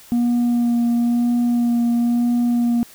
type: tone with vibrato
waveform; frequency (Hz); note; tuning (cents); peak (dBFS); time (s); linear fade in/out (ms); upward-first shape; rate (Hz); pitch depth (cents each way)
sine; 238.4; A#3; +39; -12; 0.12-2.83; 0; sine; 1; 14
effects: tanh soft clip ceiling -14 dBFS + white hiss -45 dBFS RMS until 2.94 s